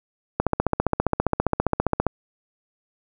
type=click train; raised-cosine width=1 ms; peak=-5 dBFS; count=26; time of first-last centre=0.4-2.067 s; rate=15 Hz; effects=none